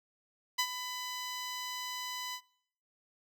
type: tone with ADSR envelope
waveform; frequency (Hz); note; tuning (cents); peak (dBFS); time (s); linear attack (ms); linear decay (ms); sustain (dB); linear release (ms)
10% pulse; 1000; B5; +21; -18; 0.58-2.41; 14; 68; -11; 71
effects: noise-tail reverb RT60 0.7 s tail -24 dB re dry